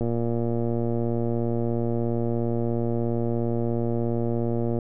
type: click train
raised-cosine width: 2 ms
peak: -14 dBFS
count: 560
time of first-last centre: 0.01-4.788 s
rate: 117 Hz
effects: none